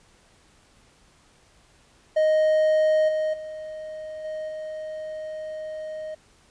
triangle tone with level steps, 622.3 Hz, D#5, in tune, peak -15 / -20 / -31 / -27 / -29 dBFS, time 2.16-6.15 s, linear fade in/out 10 ms, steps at 3.08 / 3.33 / 4.24 / 4.48 s, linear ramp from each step 10 ms, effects pink hiss -58 dBFS RMS until 6.5 s + resampled to 22050 Hz

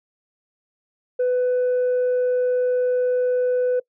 sine tone, 499.1 Hz, B4, 18 cents sharp, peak -15 dBFS, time 1.19-3.8 s, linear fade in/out 10 ms, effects noise-tail reverb RT60 0.1 s tail -24 dB re dry + tanh soft clip ceiling -16 dBFS

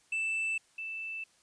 triangle / sine tone pair in turn, 2648 / 2648 Hz, E7 / E7, +7 / +7 cents, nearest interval unison, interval 0 cents, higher neither, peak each -28 / -36 dBFS, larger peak first, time 0.12-0.58 / 0.78-1.24 s, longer neither, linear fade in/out 5 ms, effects white hiss -66 dBFS RMS until 1.42 s + resampled to 22050 Hz

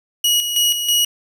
sawtooth tone with tremolo, 2906 Hz, F#7, 32 cents flat, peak -10 dBFS, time 0.24-1.05 s, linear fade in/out 5 ms, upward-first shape square, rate 3.1 Hz, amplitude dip 55%, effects none

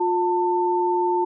sine tone pair together, 355.6 / 893 Hz, F4 / A5, +31 / +25 cents, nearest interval octave + major third, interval 1594 cents, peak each -21 dBFS, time 0-1.25 s, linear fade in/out 10 ms, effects none

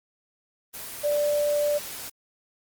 sine tone in noise, 587.3 Hz, D5, in tune, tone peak -21 dBFS, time 1.03-1.79 s, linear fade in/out 20 ms, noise white, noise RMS -37 dBFS, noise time 0.73-2.1 s, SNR +13 dB, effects Opus 24 kbps

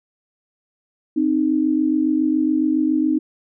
sine tone pair together, 261.6 / 308.8 Hz, C4 / D#4, 0 / -13 cents, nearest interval minor third, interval 287 cents, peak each -20 / -17 dBFS, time 1.16-3.19 s, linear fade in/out 10 ms, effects none

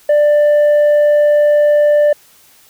sine tone with tanh clipping, 591 Hz, D5, 11 cents sharp, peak -8 dBFS, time 0.09-2.13 s, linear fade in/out 5 ms, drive 3 dB, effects white hiss -47 dBFS RMS until 2.69 s

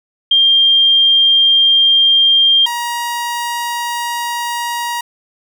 sine / sawtooth tone pair in turn, 3195 / 949.9 Hz, G7 / A#5, +32 / +32 cents, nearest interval octave + major sixth, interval 2100 cents, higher first, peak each -7 / -14 dBFS, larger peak first, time 0.31-2.66 / 2.66-5.01 s, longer neither, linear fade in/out 5 ms, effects none

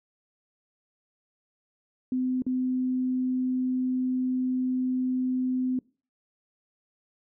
sine tone with dropouts, 255.3 Hz, C4, 42 cents flat, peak -24 dBFS, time 2.12-5.79 s, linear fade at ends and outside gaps 2 ms, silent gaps 2.421-2.465 s, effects noise-tail reverb RT60 0.4 s tail -24 dB re dry

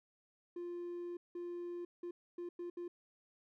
triangle tone bursts at uneven times, 349.2 Hz, F4, in tune, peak -38 dBFS, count 6, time 0.56-1.17 / 1.35-1.85 / 2.03-2.11 / 2.38-2.49 / 2.59-2.7 / 2.77-2.88 s, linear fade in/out 5 ms, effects tanh soft clip ceiling -35 dBFS

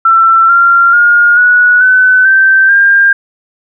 sine tone with pitch steps, 1342 / 1382.1 / 1423.4 / 1466 / 1509.8 / 1555 / 1601.5 Hz, E6 / F6 / F6 / F#6 / F#6 / G6 / G6, +31 / -18 / +33 / -16 / +35 / -14 / +37 cents, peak -3 dBFS, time 0.05-3.13 s, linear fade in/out 5 ms, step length 440 ms, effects none

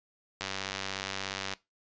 click train, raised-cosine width 0.2 ms, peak -16 dBFS, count 110, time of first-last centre 0.41-1.536 s, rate 96.8 Hz, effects noise-tail reverb RT60 0.2 s tail -19 dB re dry + resampled to 16000 Hz

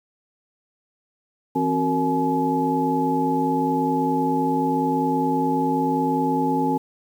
sine tone cluster, 165.1 / 266 / 371.2 / 460.8 / 850 Hz, E3 / C4 / F#4 / A#4 / G#5, +3 / +29 / +6 / -20 / +40 cents, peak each -29 / -22 / -29 / -28 / -23 dBFS, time 1.55-6.78 s, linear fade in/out 10 ms, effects 8-bit

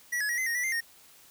square tone with pitch steps, 1936 / 1693 / 1907 / 2049 / 1863 / 1960 / 2092 / 1852 Hz, B6 / G#6 / A#6 / C7 / A#6 / B6 / C7 / A#6, -35 / +33 / +39 / -37 / -2 / -14 / -1 / -12 cents, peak -28 dBFS, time 0.12-0.808 s, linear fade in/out 10 ms, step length 86 ms, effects white hiss -56 dBFS RMS until 1.3 s

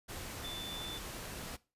sine tone in noise, 3520 Hz, A7, in tune, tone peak -41 dBFS, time 0.43-0.99 s, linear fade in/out 20 ms, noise pink, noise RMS -44 dBFS, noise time 0.08-1.57 s, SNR 0 dB, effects noise-tail reverb RT60 0.3 s tail -20 dB re dry + resampled to 32000 Hz

